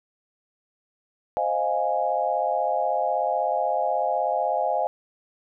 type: chord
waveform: sine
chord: F minor seventh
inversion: second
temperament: equal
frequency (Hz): 523.3 / 622.3 / 698.5 / 830.6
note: C5 / Eb5 / F5 / Ab5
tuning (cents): 0 / 0 / 0 / 0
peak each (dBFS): -29 / -27 / -26 / -26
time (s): 1.37-4.87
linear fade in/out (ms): 0
effects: none